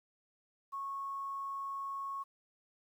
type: tone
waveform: sine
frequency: 1100 Hz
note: C#6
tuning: 14 cents flat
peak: -37 dBFS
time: 0.72-2.24 s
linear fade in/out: 20 ms
effects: 11-bit